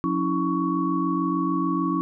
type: tone cluster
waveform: sine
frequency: 178.4 / 276.8 / 323.5 / 1118 Hz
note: F3 / C#4 / E4 / C#6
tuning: +37 / -2 / -32 / +14 cents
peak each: -28 / -26 / -26 / -27 dBFS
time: 0.04-2.01 s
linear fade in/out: 0 ms
effects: none